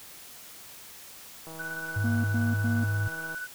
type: click train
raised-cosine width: 1 ms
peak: -31 dBFS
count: 303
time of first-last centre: 1.47-3.346 s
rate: 161 Hz
type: tone with tremolo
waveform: sine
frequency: 1489 Hz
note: F#6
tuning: 11 cents sharp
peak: -32 dBFS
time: 1.59-3.47 s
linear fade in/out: 10 ms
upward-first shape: square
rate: 17 Hz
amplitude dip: 40%
type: tone with pitch glide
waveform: sine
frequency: 102.1 to 102.81 Hz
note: G#2 to G#2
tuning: -29 to -17 cents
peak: -25 dBFS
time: 1.96-3.08 s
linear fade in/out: 5 ms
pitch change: +12 cents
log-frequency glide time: 2.35-2.8 s
type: tone bursts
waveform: triangle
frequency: 234.3 Hz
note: A#3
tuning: 9 cents sharp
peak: -25 dBFS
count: 3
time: 2.04-2.84 s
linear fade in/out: 5 ms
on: 200 ms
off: 100 ms
effects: white hiss -47 dBFS RMS until 3.54 s